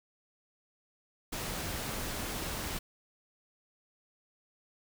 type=noise; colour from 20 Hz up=pink; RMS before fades=-37 dBFS; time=1.32-2.79 s; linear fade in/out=10 ms; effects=none